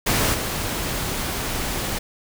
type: noise with level steps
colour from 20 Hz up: pink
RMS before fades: -20 / -26 dBFS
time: 0.06-1.99 s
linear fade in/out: 10 ms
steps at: 0.33 s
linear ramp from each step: 20 ms
effects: none